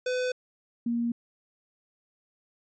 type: tone pair in turn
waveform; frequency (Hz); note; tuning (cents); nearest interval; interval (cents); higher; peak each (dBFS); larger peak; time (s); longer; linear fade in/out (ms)
square / sine; 503 / 235.5; B4 / A#3; +32 / +18; octave + minor second; 1314; first; -27 / -25; second; 0.06-0.32 / 0.86-1.12; neither; 5
effects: resampled to 16000 Hz